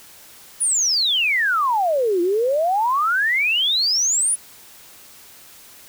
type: exponential two-way sweep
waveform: sine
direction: down then up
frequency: 10150 to 337.6 to 10150 Hz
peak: -16 dBFS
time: 0.6-4.36 s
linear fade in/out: 20 ms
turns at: 2.21 s
effects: white hiss -45 dBFS RMS until 5.88 s